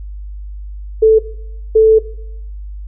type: tone bursts at uneven times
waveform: sine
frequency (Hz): 440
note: A4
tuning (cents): 0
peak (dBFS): -4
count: 2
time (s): 1.02-1.19 / 1.75-1.99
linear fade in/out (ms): 10
effects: noise-tail reverb RT60 0.7 s tail -17 dB re dry + added 50 Hz sine -25 dBFS peak until 2.87 s